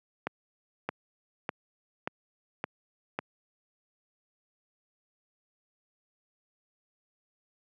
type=accelerating click train; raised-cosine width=0.5 ms; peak=-15 dBFS; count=6; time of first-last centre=0.27-3.189 s; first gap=620 ms; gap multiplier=0.97; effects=high-pass 150 Hz 12 dB/octave